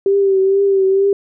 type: tone with vibrato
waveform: sine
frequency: 390 Hz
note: G4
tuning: 9 cents flat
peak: -10 dBFS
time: 0.06-1.13 s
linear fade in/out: 2 ms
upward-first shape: triangle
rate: 2.2 Hz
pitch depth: 45 cents each way
effects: none